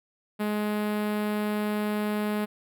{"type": "tone with notch filter", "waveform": "sawtooth", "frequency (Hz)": 210, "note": "G#3", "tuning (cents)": 19, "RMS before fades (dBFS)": -28, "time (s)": [0.39, 2.46], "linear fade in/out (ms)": 20, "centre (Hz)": 6200, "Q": 0.65, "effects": []}